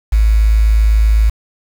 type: tone with quantisation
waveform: sine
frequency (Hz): 53.9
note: A1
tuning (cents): -35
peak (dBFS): -7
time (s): 0.12-1.3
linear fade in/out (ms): 10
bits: 5
effects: none